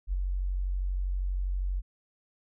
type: tone with ADSR envelope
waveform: sine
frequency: 46.25 Hz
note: F#1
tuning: in tune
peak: -24 dBFS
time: 0.07-1.82 s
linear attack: 59 ms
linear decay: 16 ms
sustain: -3 dB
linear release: 37 ms
effects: none